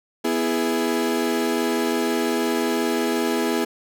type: chord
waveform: 35% pulse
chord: E major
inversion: second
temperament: equal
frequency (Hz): 246.9 / 329.6 / 415.3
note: B3 / E4 / G#4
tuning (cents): 0 / 0 / 0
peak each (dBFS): -23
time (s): 0.24-3.65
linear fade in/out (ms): 10
effects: none